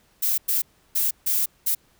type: noise bursts at uneven times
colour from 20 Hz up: violet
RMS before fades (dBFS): -22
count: 5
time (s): 0.22-0.38 / 0.48-0.62 / 0.95-1.11 / 1.26-1.46 / 1.66-1.75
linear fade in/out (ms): 10
effects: pink hiss -61 dBFS RMS until 1.99 s